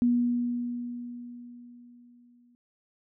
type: tone with exponential decay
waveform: sine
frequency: 241.7 Hz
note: B3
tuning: 37 cents flat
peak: -19 dBFS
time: 0.02-2.55 s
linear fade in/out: 0 ms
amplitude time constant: 550 ms
effects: none